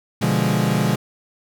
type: chord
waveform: 40% pulse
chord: B diminished seventh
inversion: none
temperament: equal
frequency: 123.47 / 146.83 / 174.61 / 207.7 Hz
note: B2 / D3 / F3 / Ab3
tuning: 0 / 0 / 0 / 0 cents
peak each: -22 / -22 / -22 / -21 dBFS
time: 0.21-0.96 s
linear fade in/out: 10 ms
effects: none